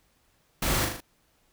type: noise with echo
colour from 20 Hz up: pink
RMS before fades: -27 dBFS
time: 0.62-0.85 s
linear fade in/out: 5 ms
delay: 39 ms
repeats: 4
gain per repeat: -4 dB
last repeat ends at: 1.006 s
effects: pink hiss -67 dBFS RMS until 1.52 s